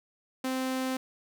sawtooth tone, 260 Hz, C4, 11 cents flat, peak -25 dBFS, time 0.44-0.97 s, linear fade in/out 5 ms, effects none

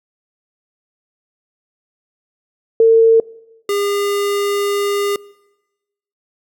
sine / square tone pair in turn, 452.3 / 404.9 Hz, A4 / G#4, +48 / -44 cents, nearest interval major second, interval 192 cents, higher first, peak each -6 / -16 dBFS, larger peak first, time 2.8-3.2 / 3.69-5.16 s, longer second, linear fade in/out 2 ms, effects noise-tail reverb RT60 1.0 s tail -23 dB re dry

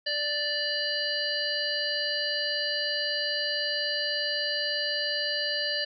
harmonic tone, 587.3 Hz, D5, in tune, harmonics 1 / 3 / 5 / 7 / 8, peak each -35 / -32 / -34 / -34 / -31 dBFS, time 0.06-5.85 s, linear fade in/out 10 ms, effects none

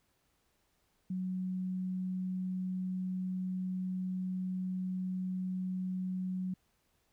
sine tone, 185 Hz, F#3, in tune, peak -33 dBFS, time 1.1-6.54 s, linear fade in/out 5 ms, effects pink hiss -75 dBFS RMS until 7.12 s

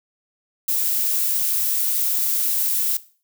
violet noise, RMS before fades -21 dBFS, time 0.68-2.97 s, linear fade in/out 5 ms, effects noise-tail reverb RT60 0.4 s tail -17 dB re dry

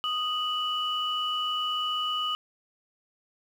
sine tone pair together, 1242.8 / 2956 Hz, D#6 / F#7, -2 / -2 cents, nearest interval octave + minor third, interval 1500 cents, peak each -29 / -28 dBFS, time 0.04-2.35 s, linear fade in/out 0 ms, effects tanh soft clip ceiling -19 dBFS + 9-bit

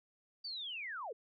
sine linear sweep, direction down, 4699 to 385.7 Hz, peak -40 dBFS, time 0.44-1.13 s, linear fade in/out 10 ms, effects none

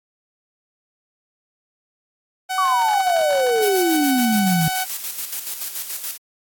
sawtooth tone, 750 Hz, F#5, 23 cents sharp, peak -18 dBFS, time 2.49-4.85 s, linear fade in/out 20 ms
sine exponential sweep, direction down, 1167 to 155.56 Hz, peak -16 dBFS, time 2.58-4.68 s, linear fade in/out 2 ms
blue noise with tremolo, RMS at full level -26 dBFS, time 3.61-6.18 s, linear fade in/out 20 ms, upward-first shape square, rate 7 Hz, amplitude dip 50%
effects AAC 64 kbps

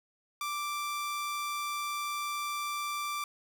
sawtooth tone, 1174.7 Hz, D6, in tune, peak -29 dBFS, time 0.41-3.24 s, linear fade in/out 2 ms, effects 11-bit

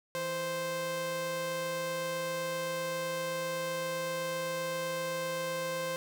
sawtooth tone pair together, 164.81 / 522.2 Hz, E3 / C5, 0 / -3 cents, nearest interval octave + minor sixth, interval 1997 cents, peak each -39 / -29 dBFS, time 0.15-5.96 s, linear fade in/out 0 ms, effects none

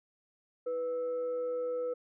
sine tone with frequency modulation, 493.9 Hz, B4, in tune, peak -31 dBFS, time 0.66-1.94 s, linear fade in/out 10 ms, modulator 819 Hz, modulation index 0.24, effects none

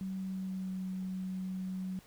sine tone with pitch glide, 190 to 186.84 Hz, F#3 to F#3, +46 to +17 cents, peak -35 dBFS, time 0.01-1.99 s, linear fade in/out 0 ms, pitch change -29 cents, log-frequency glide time 0.16-0.87 s, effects pink hiss -60 dBFS RMS until 2.06 s

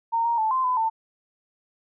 sine tone with pitch steps, 919 / 935 / 876 / 1039 / 1007 / 894 Hz, A#5 / A#5 / A5 / C6 / B5 / A5, -25 / +5 / -8 / -12 / +33 / +27 cents, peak -20 dBFS, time 0.12-0.9 s, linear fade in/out 20 ms, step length 130 ms, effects none

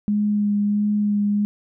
sine tone with vibrato, 206.8 Hz, G#3, 7 cents flat, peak -17 dBFS, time 0.08-1.45 s, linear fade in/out 0 ms, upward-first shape sine, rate 1.5 Hz, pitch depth 15 cents each way, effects none

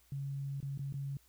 sine tone with dropouts, 138.59 Hz, C#3, in tune, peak -36 dBFS, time 0.12-1.17 s, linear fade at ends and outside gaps 2 ms, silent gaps 0.604-0.627 / 0.776-0.792 / 0.925-0.94 s, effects added 60 Hz sine -69 dBFS peak until 1.28 s + white hiss -68 dBFS RMS until 1.28 s

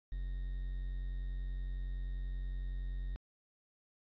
triangle tone with quantisation, 45.29 Hz, F#1, 36 cents flat, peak -34 dBFS, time 0.12-3.16 s, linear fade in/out 0 ms, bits 10, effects resampled to 11025 Hz

